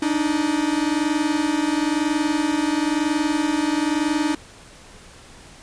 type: tone pair together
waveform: 45% pulse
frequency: 291.9 / 312.9 Hz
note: D4 / D#4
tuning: -10 / +10 cents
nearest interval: minor second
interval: 120 cents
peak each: -22 dBFS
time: 0.02-4.35 s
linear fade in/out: 5 ms
effects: pink hiss -45 dBFS RMS until 5.62 s + resampled to 22050 Hz